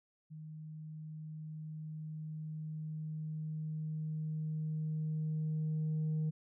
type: tone with level ramp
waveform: sine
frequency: 155.56 Hz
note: D#3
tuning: in tune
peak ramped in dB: -45 to -29 dBFS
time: 0.3-6.31 s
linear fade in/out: 20 ms
effects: tanh soft clip ceiling -30 dBFS